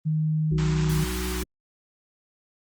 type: tone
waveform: sine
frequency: 155.56 Hz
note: D#3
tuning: in tune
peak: -21 dBFS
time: 0.05-1.05 s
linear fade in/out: 20 ms
type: harmonic tone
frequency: 61.8 Hz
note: B1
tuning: 2 cents sharp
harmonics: 1 / 3 / 5 / 6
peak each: -29 / -34 / -37 / -34 dBFS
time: 0.51-1.44 s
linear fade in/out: 10 ms
type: high-pass noise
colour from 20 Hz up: pink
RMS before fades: -35 dBFS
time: 0.58-1.43 s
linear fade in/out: 2 ms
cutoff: 820 Hz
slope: 48 dB/octave
effects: Opus 24 kbps